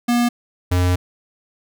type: tone pair in turn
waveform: square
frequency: 240 / 89.9 Hz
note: B3 / F#2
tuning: -49 / -49 cents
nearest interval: octave + perfect fourth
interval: 1700 cents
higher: first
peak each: -15 dBFS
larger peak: neither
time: 0.08-0.29 / 0.71-0.96 s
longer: second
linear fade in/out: 10 ms
effects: none